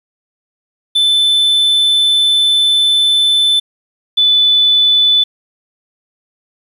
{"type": "tone pair in turn", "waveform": ["triangle", "sine"], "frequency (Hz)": [3520, 3490], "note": ["A7", "A7"], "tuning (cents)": [0, -15], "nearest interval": "unison", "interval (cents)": 15, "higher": "first", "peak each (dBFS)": -7, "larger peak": "neither", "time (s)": [[0.95, 3.6], [4.17, 5.24]], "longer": "first", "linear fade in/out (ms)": 10, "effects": ["resampled to 32000 Hz", "7-bit"]}